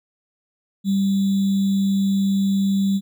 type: tone with sample-and-hold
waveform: sine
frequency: 196.2 Hz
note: G3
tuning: 2 cents sharp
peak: -16 dBFS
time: 0.84-3.01 s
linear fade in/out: 50 ms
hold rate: 3675 Hz
effects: none